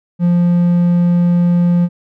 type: tone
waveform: triangle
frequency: 174.5 Hz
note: F3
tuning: 1 cent flat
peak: -7 dBFS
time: 0.19-1.89 s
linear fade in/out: 50 ms
effects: none